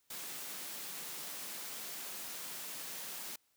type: high-pass noise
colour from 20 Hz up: white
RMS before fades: -44 dBFS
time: 0.1-3.36 s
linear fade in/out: 5 ms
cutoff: 140 Hz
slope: 48 dB/octave
effects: white hiss -75 dBFS RMS until 3.56 s